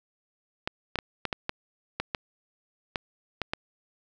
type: clicks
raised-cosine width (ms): 0.3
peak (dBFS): -12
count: 11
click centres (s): 0.675 / 0.957 / 0.988 / 1.253 / 1.328 / 1.494 / 2 / 2.148 / 2.958 / 3.417 / 3.535
effects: none